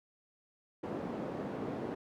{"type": "band-pass noise", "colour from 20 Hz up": "white", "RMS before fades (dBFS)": -39, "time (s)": [0.83, 1.95], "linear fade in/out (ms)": 10, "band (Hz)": [160, 450], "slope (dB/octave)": 12, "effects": []}